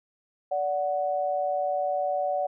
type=tone pair together; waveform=sine; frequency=579.9 / 740 Hz; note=D5 / F#5; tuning=-22 / 0 cents; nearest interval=major third; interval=422 cents; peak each=-27 dBFS; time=0.51-2.47 s; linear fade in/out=10 ms; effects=none